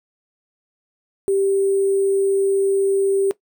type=tone with sample-and-hold; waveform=sine; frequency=392 Hz; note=G4; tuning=in tune; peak=-15 dBFS; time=1.28-3.31 s; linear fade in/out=0 ms; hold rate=8820 Hz; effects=noise-tail reverb RT60 0.1 s tail -17 dB re dry